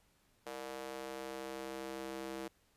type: tone with high-pass filter sweep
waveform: square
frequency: 66.2 Hz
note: C2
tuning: 21 cents sharp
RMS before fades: -44 dBFS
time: 0.46-2.48 s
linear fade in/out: 5 ms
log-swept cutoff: 510 to 340 Hz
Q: 1.7
effects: pink hiss -72 dBFS RMS until 2.76 s + resampled to 32000 Hz